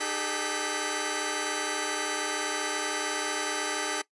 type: tone cluster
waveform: 10% pulse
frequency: 303.3 / 395.1 / 428 / 1536 / 1966 Hz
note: D#4 / G4 / A4 / G6 / B6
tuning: -44 / +14 / -48 / -36 / -8 cents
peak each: -27 dBFS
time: 0-4.02 s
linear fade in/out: 10 ms
effects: noise-tail reverb RT60 0.1 s tail -19 dB re dry + resampled to 24000 Hz